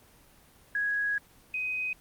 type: tone pair in turn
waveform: sine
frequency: 1661.2 / 2510 Hz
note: G#6 / D#7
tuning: 0 / +15 cents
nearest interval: perfect fifth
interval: 715 cents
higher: second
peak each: -26 / -29 dBFS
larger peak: first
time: 0.75-1.18 / 1.54-1.93 s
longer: first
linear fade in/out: 2 ms
effects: pink hiss -58 dBFS RMS until 2 s + Opus 24 kbps